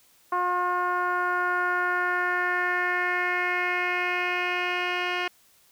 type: tone with low-pass filter sweep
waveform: 10% pulse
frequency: 358 Hz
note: F4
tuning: 43 cents sharp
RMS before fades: -26 dBFS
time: 0.32-5.28 s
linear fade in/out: 5 ms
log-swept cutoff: 1100 to 3100 Hz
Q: 3.4
effects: white hiss -60 dBFS RMS until 5.71 s